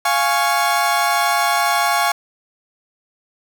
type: chord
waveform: 30% pulse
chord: Db major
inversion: first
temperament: equal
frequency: 698.5 / 830.6 / 1108.7 Hz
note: F5 / Ab5 / Db6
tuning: 0 / 0 / 0 cents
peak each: -17 dBFS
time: 0.05-2.12 s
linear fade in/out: 5 ms
effects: none